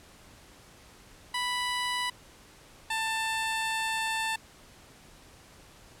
15% pulse tone pair in turn, 987.8 / 889 Hz, B5 / A5, 0 / +18 cents, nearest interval major second, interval 182 cents, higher first, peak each -22 dBFS, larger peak neither, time 1.34-2.1 / 2.9-4.36 s, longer second, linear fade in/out 5 ms, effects pink hiss -54 dBFS RMS until 6 s + low-pass 11000 Hz 12 dB/octave

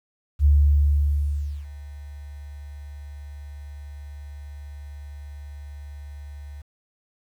sine tone with ADSR envelope, 72.4 Hz, D2, 24 cents flat, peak -12 dBFS, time 0.39-6.62 s, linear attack 59 ms, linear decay 1200 ms, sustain -23 dB, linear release 10 ms, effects 9-bit

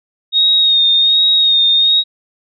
sine tone with vibrato, 3722 Hz, A#7, 3 cents flat, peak -8 dBFS, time 0.32-2.04 s, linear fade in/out 50 ms, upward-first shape sine, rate 1.3 Hz, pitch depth 32 cents each way, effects none

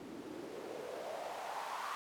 white noise with band-pass filter sweep, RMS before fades -44 dBFS, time 0-1.95 s, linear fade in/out 0 ms, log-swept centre 260 to 1100 Hz, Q 3.7, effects none

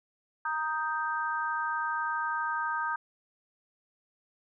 sine chord, Eb major, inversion second, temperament equal, 932.3 / 1244.5 / 1568 Hz, Bb5 / Eb6 / G6, 0 / 0 / 0 cents, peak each -33 dBFS, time 0.45-2.96 s, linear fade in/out 5 ms, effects none

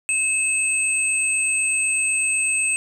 sine tone pair together, 2600 / 8248 Hz, E7 / C9, -24 / -26 cents, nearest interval octave + minor sixth, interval 1998 cents, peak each -21 dBFS, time 0.09-2.76 s, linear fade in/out 0 ms, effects 8-bit

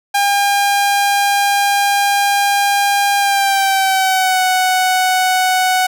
sawtooth tone with pitch glide, 805 to 742.5 Hz, G5 to F#5, +46 to +6 cents, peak -8 dBFS, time 0.14-5.87 s, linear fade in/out 10 ms, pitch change -140 cents, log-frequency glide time 3.18-4.41 s, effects none

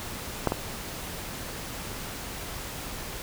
clicks, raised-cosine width 1 ms, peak -8 / -12 dBFS, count 2, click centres 0.473 / 0.521 s, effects pink hiss -37 dBFS RMS until 3.22 s

